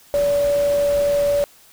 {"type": "tone in noise", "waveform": "sine", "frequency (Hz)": 574, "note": "D5", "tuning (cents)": -40, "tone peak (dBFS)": -15, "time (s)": [0.14, 1.44], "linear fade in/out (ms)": 0, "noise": "pink", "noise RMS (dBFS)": -33, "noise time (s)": [0.14, 1.44], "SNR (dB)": 15, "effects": ["white hiss -50 dBFS RMS until 1.72 s"]}